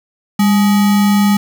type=tone with sample-and-hold; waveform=sine; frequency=202.2 Hz; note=G#3; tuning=46 cents flat; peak=-8 dBFS; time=0.39-1.37 s; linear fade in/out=5 ms; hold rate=1050 Hz; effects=none